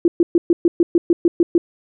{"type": "tone bursts", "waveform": "sine", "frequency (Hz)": 340.7, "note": "F4", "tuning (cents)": -43, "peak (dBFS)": -9, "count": 11, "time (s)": [0.05, 1.58], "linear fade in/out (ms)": 2, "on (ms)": 30, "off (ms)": 120, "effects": []}